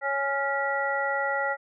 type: tone cluster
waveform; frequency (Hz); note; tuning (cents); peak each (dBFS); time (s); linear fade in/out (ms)
sine; 555 / 832 / 1392 / 1941; C#5 / G#5 / F6 / B6; +2 / +3 / -6 / -31; -30; 0.01-1.57; 50
effects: none